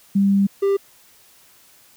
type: tone pair in turn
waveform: sine / triangle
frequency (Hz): 197.9 / 395.8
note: G3 / G4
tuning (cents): +17 / +17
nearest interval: octave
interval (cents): 1200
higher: second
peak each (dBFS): -13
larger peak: neither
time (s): 0.15-0.47 / 0.62-0.77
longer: first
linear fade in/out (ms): 10
effects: white hiss -52 dBFS RMS until 1.96 s